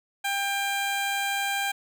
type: tone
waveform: 15% pulse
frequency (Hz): 796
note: G5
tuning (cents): +26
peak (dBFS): -19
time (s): 0.24-1.72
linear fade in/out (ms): 10
effects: none